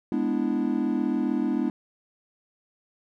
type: chord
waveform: triangle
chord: E dominant seventh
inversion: first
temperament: equal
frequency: 207.7 / 246.9 / 293.7 / 329.6 Hz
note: G#3 / B3 / D4 / E4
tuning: 0 / 0 / 0 / 0 cents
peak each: -28 / -25 / -26 / -28 dBFS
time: 0.12-1.7 s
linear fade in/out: 2 ms
effects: none